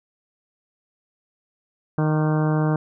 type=harmonic tone with a mistuned harmonic; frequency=154.5 Hz; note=D#3; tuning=12 cents flat; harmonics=1 / 2 / 3 / 4 / 5 / 6 / 7 / 8 / 9 / 10; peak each=-19 / -25 / -29 / -31 / -33 / -35 / -36 / -37 / -38 / -39 dBFS; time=1.98-2.76 s; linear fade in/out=2 ms; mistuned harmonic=8; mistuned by=-58 cents; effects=none